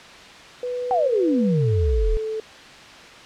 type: tone with pitch glide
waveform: sine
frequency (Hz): 494.2 to 437.7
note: B4 to A4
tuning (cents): +1 to -9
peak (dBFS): -24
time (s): 0.63-2.4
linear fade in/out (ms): 2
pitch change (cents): -210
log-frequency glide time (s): 1.48-1.68
type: exponential sweep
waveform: sine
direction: down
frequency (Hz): 792 to 34.65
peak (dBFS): -17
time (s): 0.91-2.17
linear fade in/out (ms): 0
effects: white hiss -42 dBFS RMS until 3.25 s + low-pass 4000 Hz 12 dB/octave